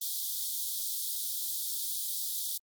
white high-pass noise, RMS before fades -34 dBFS, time 0.01-2.58 s, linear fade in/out 10 ms, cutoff 3300 Hz, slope 96 dB/octave, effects Opus 32 kbps

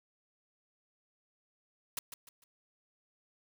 white noise with echo, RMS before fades -37 dBFS, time 1.97-1.99 s, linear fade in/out 2 ms, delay 150 ms, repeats 3, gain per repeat -9 dB, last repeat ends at 2.44 s, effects none

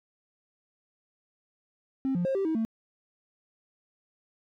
triangle tone with pitch steps, 266.8 / 175.7 / 535 / 390.1 / 319.4 / 223.9 Hz, C4 / F3 / C5 / G4 / D#4 / A3, +34 / +11 / +38 / -8 / +45 / +30 cents, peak -22 dBFS, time 2.05-2.65 s, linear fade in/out 0 ms, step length 100 ms, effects tanh soft clip ceiling -21 dBFS

